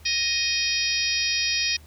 harmonic tone with a mistuned harmonic, 622.3 Hz, D#5, in tune, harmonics 3 / 4 / 5 / 6 / 7 / 8 / 9, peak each -32 / -27 / -32 / -32 / -32 / -28 / -28 dBFS, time 0.05-1.77 s, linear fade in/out 10 ms, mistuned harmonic 5, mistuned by +42 cents, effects added 77 Hz sine -47 dBFS peak until 1.86 s + pink hiss -54 dBFS RMS until 1.86 s

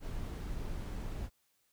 brown noise, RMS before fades -39 dBFS, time 0-1.3 s, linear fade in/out 50 ms, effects white hiss -75 dBFS RMS until 1.72 s

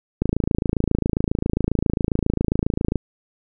click train, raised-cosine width 3 ms, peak -6 dBFS, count 76, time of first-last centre 0.22-2.957 s, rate 27.4 Hz, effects none

